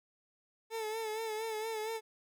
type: tone with vibrato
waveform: 30% pulse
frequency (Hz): 440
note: A4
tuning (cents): 0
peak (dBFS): -33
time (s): 0.7-2.01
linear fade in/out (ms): 50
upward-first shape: sine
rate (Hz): 4.3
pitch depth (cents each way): 51
effects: none